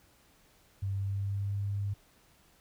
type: tone with pitch glide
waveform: sine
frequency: 98 to 100.46 Hz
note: G2 to G2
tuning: 0 to +43 cents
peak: -30 dBFS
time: 0.82-1.94 s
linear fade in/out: 10 ms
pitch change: +43 cents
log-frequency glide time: 0.94-1.55 s
effects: pink hiss -64 dBFS RMS until 2.6 s